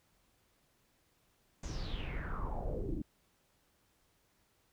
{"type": "noise with low-pass filter sweep", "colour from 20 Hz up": "brown", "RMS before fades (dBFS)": -38, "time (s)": [1.63, 3.02], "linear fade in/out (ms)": 5, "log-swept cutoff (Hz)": [7000, 270], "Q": 6.8, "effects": ["pink hiss -73 dBFS RMS until 4.72 s"]}